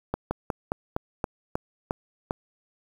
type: slowing click train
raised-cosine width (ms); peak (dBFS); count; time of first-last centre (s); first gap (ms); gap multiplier
1; -12; 9; 0.14-2.309; 170; 1.13
effects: 7-bit